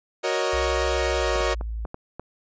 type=chord; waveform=sawtooth; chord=D# minor seventh; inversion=first; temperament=equal with one note detuned; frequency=370 / 467.8 / 554.4 / 622.3 Hz; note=F#4 / A#4 / C#5 / D#5; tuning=0 / +6 / 0 / 0 cents; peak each=-24 dBFS; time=0.23-1.55 s; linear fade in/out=20 ms
type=tone with pitch glide; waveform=sine; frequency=63 to 55.48 Hz; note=B1 to A1; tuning=+35 to +15 cents; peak=-27 dBFS; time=0.53-1.86 s; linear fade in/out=5 ms; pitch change=-220 cents; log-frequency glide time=1.16-1.34 s
type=clicks; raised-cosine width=1 ms; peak=-20 dBFS; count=6; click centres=1.358 / 1.407 / 1.611 / 1.852 / 1.944 / 2.196 s
effects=resampled to 16000 Hz